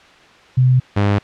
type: tone pair in turn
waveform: sine / sawtooth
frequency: 127.7 / 101.55 Hz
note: C3 / G#2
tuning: -42 / -38 cents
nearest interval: major third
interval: 396 cents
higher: first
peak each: -9 dBFS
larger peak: neither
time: 0.57-0.8 / 0.96-1.19 s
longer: neither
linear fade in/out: 10 ms
effects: white hiss -45 dBFS RMS until 1.23 s + low-pass 3000 Hz 12 dB/octave